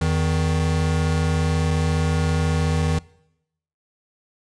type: tone pair together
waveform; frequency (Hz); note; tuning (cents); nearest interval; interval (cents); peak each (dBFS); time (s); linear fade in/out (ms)
square; 83.9 / 158.38; E2 / D#3; +31 / +31; major seventh; 1100; -22; 0.01-2.99; 5
effects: noise-tail reverb RT60 0.8 s tail -22 dB re dry + resampled to 22050 Hz